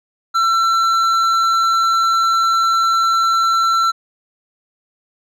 sine tone with hard clipping, 1345 Hz, E6, 34 cents sharp, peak -14 dBFS, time 0.34-3.92 s, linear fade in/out 20 ms, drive 8 dB, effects none

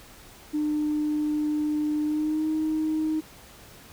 sine tone with pitch glide, 301.1 to 312.3 Hz, D4 to D#4, +43 to +7 cents, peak -22 dBFS, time 0.53-3.21 s, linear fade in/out 20 ms, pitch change +64 cents, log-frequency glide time 2.03-2.47 s, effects tanh soft clip ceiling -19 dBFS + pink hiss -49 dBFS RMS until 3.92 s

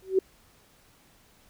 sine tone with exponential growth, 379.5 Hz, F#4, 44 cents sharp, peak -15 dBFS, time 0.02-0.19 s, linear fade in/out 5 ms, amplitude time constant 35 ms, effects pink hiss -60 dBFS RMS until 1.49 s

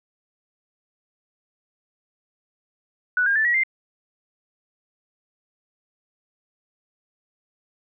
sine tone with pitch steps, 1479 / 1612.9 / 1758.8 / 1918 / 2092 Hz, F#6 / G6 / A6 / A#6 / C7, -1 / +49 / -1 / +49 / -1 cents, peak -17 dBFS, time 3.17-3.635 s, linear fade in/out 2 ms, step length 93 ms, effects none

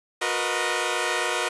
10% pulse chord, B major seventh, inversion second, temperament equal with one note detuned, 362.8 / 466.2 / 493.9 / 622.3 Hz, F#4 / A#4 / B4 / D#5, -34 / 0 / 0 / 0 cents, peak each -21 dBFS, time 0.21-1.49 s, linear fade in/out 10 ms, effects resampled to 24000 Hz + 8-bit

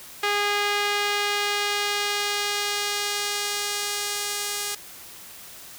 sawtooth tone with band-pass filter sweep, 410.4 Hz, G#4, 21 cents flat, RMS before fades -26 dBFS, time 0.23-4.75 s, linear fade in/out 5 ms, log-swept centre 2300 to 8400 Hz, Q 0.74, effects white hiss -43 dBFS RMS until 5.78 s

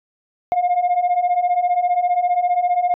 sine beating tone pair, 702 / 717 Hz, F5 / F5, +9 / +45 cents, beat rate 15 Hz, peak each -18 / -15 dBFS, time 0.52-2.94 s, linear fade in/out 0 ms, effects tanh soft clip ceiling -12 dBFS

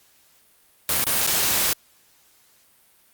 white noise with dropouts, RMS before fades -21 dBFS, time 0.89-1.73 s, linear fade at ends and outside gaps 1 ms, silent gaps 1.041-1.067 / 1.266-1.273 s, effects white hiss -58 dBFS RMS until 3.13 s + Opus 48 kbps

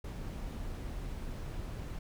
brown noise, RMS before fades -40 dBFS, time 0.04-1.99 s, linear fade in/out 5 ms, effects none

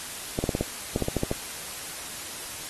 clicks, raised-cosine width 2 ms, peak -12 dBFS, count 11, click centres 0.389 / 0.44 / 0.492 / 0.551 / 0.61 / 0.961 / 1.023 / 1.084 / 1.167 / 1.234 / 1.314 s, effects white hiss -37 dBFS RMS until 2.69 s + AAC 32 kbps

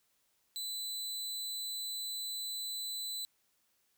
sawtooth tone, 4000 Hz, B7, 21 cents sharp, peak -34 dBFS, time 0.56-3.25 s, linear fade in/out 0 ms, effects white hiss -75 dBFS RMS until 3.97 s

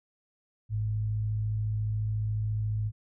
sine tone pair together, 53.1 / 107.3 Hz, G#1 / A2, +39 / -43 cents, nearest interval octave, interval 1218 cents, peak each -38 / -27 dBFS, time 0.69-2.92 s, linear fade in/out 50 ms, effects none

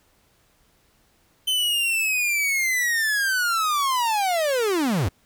45% pulse linear sweep, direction down, 3072 to 74.2 Hz, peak -20 dBFS, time 1.47-5.09 s, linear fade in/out 10 ms, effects pink hiss -62 dBFS RMS until 5.25 s

